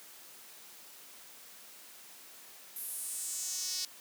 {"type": "tone with high-pass filter sweep", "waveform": "sawtooth", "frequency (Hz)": 370, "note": "F#4", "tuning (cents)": 0, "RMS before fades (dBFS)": -38, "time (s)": [2.76, 3.85], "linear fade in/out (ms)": 2, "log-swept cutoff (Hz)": [12000, 4900], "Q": 3.1, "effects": ["white hiss -53 dBFS RMS until 4 s", "high-pass 200 Hz 12 dB/octave"]}